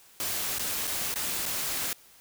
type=noise with dropouts; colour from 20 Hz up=white; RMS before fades=-31 dBFS; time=0.2-1.93 s; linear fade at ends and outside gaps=1 ms; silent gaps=0.585-0.594 / 0.871-0.875 / 1.141-1.158 / 1.456-1.461 s; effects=white hiss -56 dBFS RMS until 2.2 s